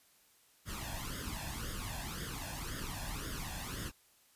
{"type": "noise with flanger", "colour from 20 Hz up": "pink", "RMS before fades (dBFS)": -41, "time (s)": [0.65, 3.92], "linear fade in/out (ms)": 50, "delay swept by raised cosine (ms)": [0.59, 1.19], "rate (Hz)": 1.9, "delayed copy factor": 0.75, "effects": ["white hiss -67 dBFS RMS until 4.35 s", "resampled to 32000 Hz"]}